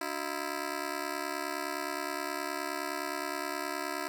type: ring-modulated tone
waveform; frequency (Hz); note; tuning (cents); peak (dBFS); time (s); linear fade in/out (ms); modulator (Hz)
10% pulse; 329.6; E4; 0; -22; 0.01-4.08; 0; 34.8
effects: none